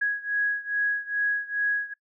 sine beating tone pair, 1661.2 / 1663.6 Hz, G#6 / G#6, 0 / +2 cents, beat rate 2.4 Hz, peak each -26 / -28 dBFS, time 0.01-1.94 s, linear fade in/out 10 ms, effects noise-tail reverb RT60 0.1 s tail -22 dB re dry

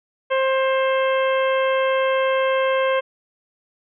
harmonic tone, 529 Hz, C5, 19 cents sharp, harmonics 1 / 2 / 3 / 4 / 5 / 6, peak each -18 / -24 / -28 / -30 / -32 / -34 dBFS, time 0.3-3.01 s, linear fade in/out 20 ms, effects none

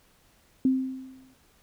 sine tone with exponential decay, 261.6 Hz, C4, in tune, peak -17 dBFS, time 0.65-1.34 s, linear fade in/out 2 ms, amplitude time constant 150 ms, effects pink hiss -62 dBFS RMS until 1.62 s

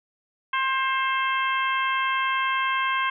harmonic tone, 530 Hz, C5, 22 cents sharp, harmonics 2 / 3 / 4 / 5 / 6, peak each -24 / -28 / -30 / -32 / -34 dBFS, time 0.53-3.1 s, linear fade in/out 5 ms, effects none

